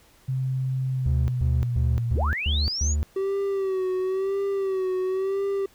sine tone with pitch glide, 130.81 to 117.21 Hz, C3 to A#2, 0 to +10 cents, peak -23 dBFS, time 0.28-2.16 s, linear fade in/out 10 ms, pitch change -190 cents, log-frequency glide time 0.9-2.03 s
triangle tone bursts, 74.2 Hz, D2, 18 cents sharp, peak -19 dBFS, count 6, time 1.06-3.03 s, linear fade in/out 0 ms, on 220 ms, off 130 ms
sine linear sweep, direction up, 102.5 to 7040 Hz, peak -26 dBFS, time 2.14-2.96 s, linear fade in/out 50 ms
triangle tone with vibrato, 383.2 Hz, G4, 39 cents flat, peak -21 dBFS, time 3.16-5.66 s, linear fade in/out 5 ms, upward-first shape sine, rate 0.97 Hz, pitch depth 59 cents each way
effects pink hiss -57 dBFS RMS until 5.74 s

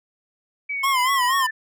sine exponential sweep, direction down, 2298 to 1755 Hz, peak -24 dBFS, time 0.69-1.51 s, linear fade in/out 10 ms
square tone with vibrato, 1046.5 Hz, C6, in tune, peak -19 dBFS, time 0.83-1.47 s, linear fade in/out 10 ms, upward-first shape sine, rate 4.2 Hz, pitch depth 110 cents each way
effects none

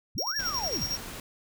sine linear two-way sweep, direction up then down, 34.65 to 1760 to 34.65 Hz, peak -33 dBFS, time 0.15-0.85 s, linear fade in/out 0 ms, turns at 0.36 s
square tone with tremolo, 5588 Hz, F8, in tune, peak -28 dBFS, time 0.18-0.97 s, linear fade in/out 2 ms, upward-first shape square, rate 11 Hz, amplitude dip 60%
pink noise, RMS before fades -40 dBFS, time 0.39-1.2 s, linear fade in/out 2 ms
effects none

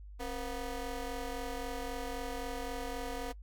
20% pulse ring-modulated tone, 246.9 Hz, B3, in tune, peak -29 dBFS, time 0.19-3.33 s, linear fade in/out 20 ms, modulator 225 Hz, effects noise-tail reverb RT60 0.1 s tail -22 dB re dry + added 50 Hz sine -46 dBFS peak until 3.42 s

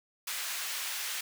pink high-pass noise, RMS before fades -36 dBFS, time 0.27-1.21 s, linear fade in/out 5 ms, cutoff 1700 Hz, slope 12 dB/octave, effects none

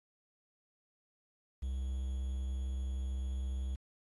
triangle tone with quantisation, 65.41 Hz, C2, in tune, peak -32 dBFS, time 1.62-3.76 s, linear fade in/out 10 ms, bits 10, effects AAC 32 kbps

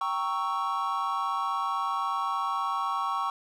triangle chord, G diminished seventh, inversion none, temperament equal, 784 / 932.3 / 1108.7 / 1318.5 Hz, G5 / Bb5 / Db6 / Fb6, 0 / 0 / 0 / 0 cents, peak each -33 / -33 / -27 / -33 dBFS, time 0.01-3.3 s, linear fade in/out 2 ms, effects none

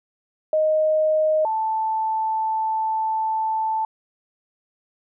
sine tone pair in turn, 622.3 / 880.1 Hz, D#5 / A5, 0 / 0 cents, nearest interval tritone, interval 600 cents, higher second, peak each -16 / -20 dBFS, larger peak first, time 0.53-1.45 / 1.45-3.85 s, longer second, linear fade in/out 2 ms, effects none

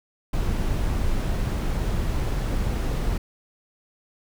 brown noise, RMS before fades -24 dBFS, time 0.33-3.18 s, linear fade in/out 5 ms, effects none

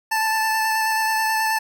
25% pulse tone with vibrato, 880 Hz, A5, in tune, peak -15 dBFS, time 0.11-1.59 s, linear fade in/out 10 ms, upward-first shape square, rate 9.3 Hz, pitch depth 11 cents each way, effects 9-bit

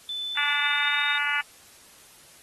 sine tone with pitch glide, 3510 to 3678 Hz, A7 to A#7, -5 to -24 cents, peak -29 dBFS, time 0.09-1.18 s, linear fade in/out 2 ms, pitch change +81 cents, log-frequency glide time 0.28-1.03 s
harmonic tone, 289.9 Hz, D4, 22 cents flat, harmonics 3 / 4 / 5 / 6 / 7 / 8 / 9 / 10, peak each -37 / -36 / -28 / -32 / -30 / -33 / -34 / -35 dBFS, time 0.37-1.41 s, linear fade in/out 2 ms
effects white hiss -52 dBFS RMS until 2.42 s + AAC 32 kbps

